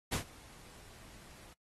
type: noise with ADSR envelope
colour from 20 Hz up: pink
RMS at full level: -33 dBFS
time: 0.11-1.53 s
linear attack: 23 ms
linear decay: 100 ms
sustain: -23 dB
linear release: 3 ms
effects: noise-tail reverb RT60 0.1 s tail -18 dB re dry + AAC 32 kbps